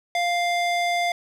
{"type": "tone with band-pass filter", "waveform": "square", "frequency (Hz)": 698.5, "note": "F5", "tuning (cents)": 0, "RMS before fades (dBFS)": -23, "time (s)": [0.15, 1.12], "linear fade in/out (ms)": 2, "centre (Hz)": 2000, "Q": 0.59, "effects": []}